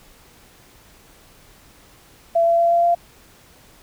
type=tone with pitch steps; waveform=sine; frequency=673 / 677.3 / 681.6 / 686 / 690.3 Hz; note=E5 / E5 / F5 / F5 / F5; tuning=+36 / +47 / -42 / -31 / -20 cents; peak=-13 dBFS; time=2.35-2.95 s; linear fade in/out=10 ms; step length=120 ms; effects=pink hiss -50 dBFS RMS until 3.82 s